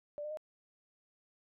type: tone with pitch steps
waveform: sine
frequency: 588 / 602.4 / 617.2 Hz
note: D5 / D5 / D#5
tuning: +2 / +44 / -14 cents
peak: -38 dBFS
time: 0.18-0.372 s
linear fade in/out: 0 ms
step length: 64 ms
effects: none